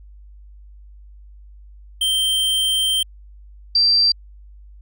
square / sine tone pair in turn, 3136 / 4699 Hz, G7 / D8, 0 / 0 cents, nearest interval perfect fifth, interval 700 cents, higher second, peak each -17 / -12 dBFS, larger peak second, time 2.01-3.03 / 3.75-4.12 s, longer first, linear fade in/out 5 ms, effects added 50 Hz sine -40 dBFS peak until 4.81 s

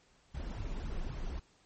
brown noise with flanger, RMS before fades -38 dBFS, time 0.34-1.4 s, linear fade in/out 10 ms, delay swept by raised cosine 0.77 to 5.77 ms, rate 3.8 Hz, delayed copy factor +0.65, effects pink hiss -67 dBFS RMS until 1.65 s + MP3 32 kbps

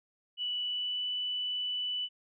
sine tone with pitch glide, 2958 to 2979 Hz, F#7 to F#7, -1 to +11 cents, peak -31 dBFS, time 0.37-2.09 s, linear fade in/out 50 ms, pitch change +12 cents, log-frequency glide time 0.61-1.07 s, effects none

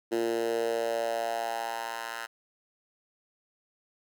10% pulse tone with high-pass filter sweep, 115.4 Hz, A#2, 17 cents flat, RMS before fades -31 dBFS, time 0.11-2.27 s, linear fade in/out 20 ms, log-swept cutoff 340 to 1200 Hz, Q 3.7, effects none

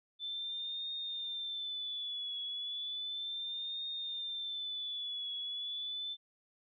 sine tone with vibrato, 3520 Hz, A7, in tune, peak -37 dBFS, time 0.19-6.17 s, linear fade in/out 50 ms, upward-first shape triangle, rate 0.34 Hz, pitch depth 79 cents each way, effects none

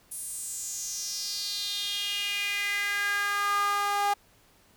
sawtooth tone with high-pass filter sweep, 406.3 Hz, G#4, 38 cents flat, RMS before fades -30 dBFS, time 0.11-4.14 s, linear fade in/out 10 ms, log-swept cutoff 10000 to 860 Hz, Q 4.6, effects pink hiss -61 dBFS RMS until 4.76 s

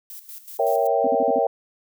violet noise with tremolo, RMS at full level -38 dBFS, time 0.1-0.87 s, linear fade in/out 0 ms, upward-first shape square, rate 5.3 Hz, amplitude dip 70%
sine chord, A# diminished seventh, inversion none, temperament equal, 466.2 / 554.4 / 659.3 / 784 Hz, A#4 / C#5 / E5 / G5, 0 / 0 / 0 / 0 cents, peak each -23 dBFS, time 0.59-1.47 s, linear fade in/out 5 ms
sine tone bursts, 261.6 Hz, C4, in tune, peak -24 dBFS, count 5, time 1.04-1.389 s, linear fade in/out 5 ms, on 33 ms, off 46 ms
effects none

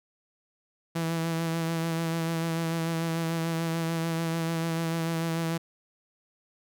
sawtooth tone with vibrato, 164.81 Hz, E3, in tune, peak -23 dBFS, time 0.95-5.58 s, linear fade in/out 10 ms, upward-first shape sine, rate 6.8 Hz, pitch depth 22 cents each way, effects none

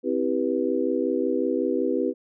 sine chord, C major seventh, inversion none, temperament just, 261.6 / 327 / 392.4 / 490.5 Hz, C4 / E4 / G4 / B4, 0 / -14 / +2 / -12 cents, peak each -27 dBFS, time 0.03-2.14 s, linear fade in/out 50 ms, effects none

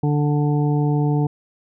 harmonic tone, 147.1 Hz, D3, 3 cents sharp, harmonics 1 / 2 / 3 / 5 / 6, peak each -17 / -23 / -27 / -31 / -33 dBFS, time 0.03-1.27 s, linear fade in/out 5 ms, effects none

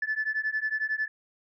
sine beating tone pair, 1735 / 1746 Hz, A6 / A6, -25 / -14 cents, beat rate 11 Hz, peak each -29 / -29 dBFS, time 0.02-1.08 s, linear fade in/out 5 ms, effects tanh soft clip ceiling -20 dBFS

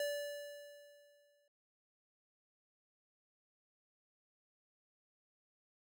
square tone with exponential decay, 580 Hz, D5, 22 cents flat, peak -35 dBFS, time 0-1.48 s, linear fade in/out 2 ms, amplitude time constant 320 ms, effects none

